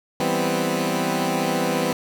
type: chord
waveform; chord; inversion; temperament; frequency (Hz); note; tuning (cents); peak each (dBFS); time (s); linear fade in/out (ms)
15% pulse; C major seventh; first; equal; 164.81 / 196 / 246.9 / 261.6; E3 / G3 / B3 / C4; 0 / 0 / 0 / 0; -20; 0.2-1.93; 2
effects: none